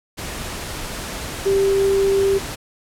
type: tone in noise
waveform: sine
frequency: 392 Hz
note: G4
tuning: in tune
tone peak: -14 dBFS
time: 1.45-2.39 s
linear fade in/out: 20 ms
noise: pink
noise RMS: -29 dBFS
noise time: 0.17-2.56 s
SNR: +12 dB
effects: low-pass 12000 Hz 12 dB/octave

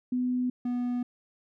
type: tone pair in turn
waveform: sine / triangle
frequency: 250 / 245.1 Hz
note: B3 / B3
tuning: +21 / -13 cents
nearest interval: unison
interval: 34 cents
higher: first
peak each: -25 dBFS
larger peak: neither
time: 0.12-0.5 / 0.65-1.03 s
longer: neither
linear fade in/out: 5 ms
effects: none

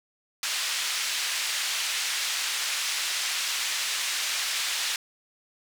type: band-pass noise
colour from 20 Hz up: pink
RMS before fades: -29 dBFS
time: 0.43-4.96 s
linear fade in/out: 2 ms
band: 2200 to 7700 Hz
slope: 12 dB/octave
effects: none

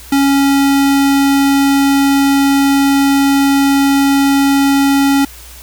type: tone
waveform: square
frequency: 277.2 Hz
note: C#4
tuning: in tune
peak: -9 dBFS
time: 0.12-5.25 s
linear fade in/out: 5 ms
effects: added 60 Hz sine -36 dBFS peak until 5.62 s + white hiss -36 dBFS RMS until 5.62 s

